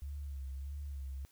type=tone with vibrato; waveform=sine; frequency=69.3 Hz; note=C#2; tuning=in tune; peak=-39 dBFS; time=0.02-1.25 s; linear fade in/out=0 ms; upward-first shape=sine; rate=1.6 Hz; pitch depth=65 cents each way; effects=white hiss -68 dBFS RMS until 1.31 s